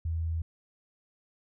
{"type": "tone", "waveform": "sine", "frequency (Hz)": 81.8, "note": "E2", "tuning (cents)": -13, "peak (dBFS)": -28, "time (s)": [0.05, 0.42], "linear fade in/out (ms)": 5, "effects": []}